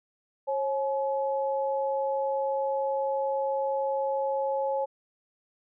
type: tone pair together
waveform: sine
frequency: 543.1 / 851 Hz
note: C#5 / G#5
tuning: -36 / +42 cents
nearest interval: minor sixth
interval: 778 cents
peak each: -27 / -30 dBFS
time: 0.47-4.86 s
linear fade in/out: 20 ms
effects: none